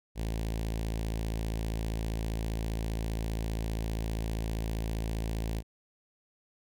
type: tone with notch filter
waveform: sawtooth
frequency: 55.1 Hz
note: A1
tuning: 3 cents sharp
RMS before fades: -33 dBFS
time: 0.15-5.63 s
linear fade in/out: 50 ms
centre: 1300 Hz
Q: 1.2
effects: none